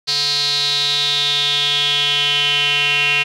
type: tone with band-pass filter sweep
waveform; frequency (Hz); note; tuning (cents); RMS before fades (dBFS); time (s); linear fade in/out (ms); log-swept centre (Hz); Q
square; 144.5; D3; -28; -17; 0.07-3.24; 20; 4400 to 2700; 7.4
effects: none